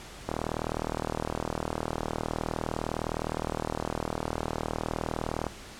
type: click train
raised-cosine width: 1 ms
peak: -15 dBFS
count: 206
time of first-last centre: 0.29-5.467 s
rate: 39.6 Hz
effects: pink hiss -45 dBFS RMS until 5.79 s + low-pass 9000 Hz 12 dB/octave